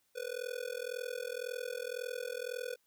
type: tone with amplitude modulation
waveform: square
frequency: 493.9 Hz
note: B4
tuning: in tune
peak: -34 dBFS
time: 0.15-2.76 s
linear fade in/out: 20 ms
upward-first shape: sine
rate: 41.9 Hz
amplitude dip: 100%
effects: white hiss -75 dBFS RMS until 2.86 s